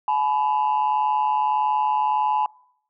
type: tone pair together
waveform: sine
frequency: 853.4 / 995 Hz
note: G#5 / B5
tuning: +47 / +13 cents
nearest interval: minor third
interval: 266 cents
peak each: -19 / -21 dBFS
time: 0.08-2.46 s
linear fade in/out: 2 ms
effects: noise-tail reverb RT60 0.7 s tail -25 dB re dry + tanh soft clip ceiling -14 dBFS